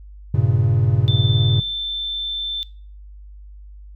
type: chord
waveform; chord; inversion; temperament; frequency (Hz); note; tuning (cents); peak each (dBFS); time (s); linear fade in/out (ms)
triangle; G diminished; none; equal with one note detuned; 98 / 116.54 / 136.37; G2 / Bb2 / Db3; 0 / 0 / -28; -17 / -16 / -17; 0.34-1.6; 5
type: tone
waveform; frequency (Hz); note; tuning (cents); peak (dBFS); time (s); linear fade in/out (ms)
sine; 3546; A7; +13; -22; 1.08-2.63; 0
effects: noise-tail reverb RT60 0.4 s tail -21 dB re dry + added 50 Hz sine -37 dBFS peak until 3.95 s